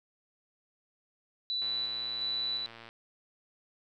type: tone with tremolo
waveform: sine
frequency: 3966 Hz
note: B7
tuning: 7 cents sharp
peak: -30 dBFS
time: 1.5-2.66 s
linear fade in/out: 0 ms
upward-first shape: square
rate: 1.4 Hz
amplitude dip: 30%
type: click train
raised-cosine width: 0.3 ms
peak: -32 dBFS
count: 147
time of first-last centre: 1.62-2.89 s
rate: 115 Hz
effects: none